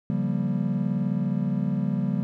triangle chord, G half-diminished seventh, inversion second, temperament just, 141.12 / 176.4 / 196 / 235.2 Hz, Db3 / F3 / G3 / Bb3, +31 / +18 / 0 / +16 cents, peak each -27 / -27 / -25 / -28 dBFS, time 0.1-2.23 s, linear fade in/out 0 ms, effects none

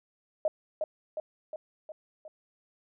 sine tone with echo, 620 Hz, D#5, 6 cents flat, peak -23 dBFS, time 0.45-0.48 s, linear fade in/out 2 ms, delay 360 ms, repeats 5, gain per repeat -4 dB, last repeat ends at 2.28 s, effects none

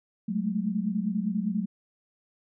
sine tone cluster, 184.7 / 209.8 / 219.8 Hz, F#3 / G#3 / A3, -3 / +18 / -2 cents, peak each -30 dBFS, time 0.28-1.66 s, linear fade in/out 10 ms, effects none

